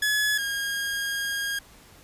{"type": "tone pair in turn", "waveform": "sawtooth", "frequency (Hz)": [1700, 1626.2], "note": ["G#6", "G#6"], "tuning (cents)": [40, -37], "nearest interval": "minor second", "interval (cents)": 77, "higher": "first", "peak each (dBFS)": [-18, -23], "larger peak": "first", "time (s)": [[0.02, 0.38], [0.38, 1.59]], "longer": "second", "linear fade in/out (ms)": 5, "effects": ["pink hiss -52 dBFS RMS until 2.03 s", "resampled to 32000 Hz"]}